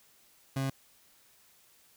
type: tone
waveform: 30% pulse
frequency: 135 Hz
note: C#3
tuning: 45 cents flat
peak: -27 dBFS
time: 0.56-0.7 s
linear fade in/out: 5 ms
effects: white hiss -63 dBFS RMS until 1.96 s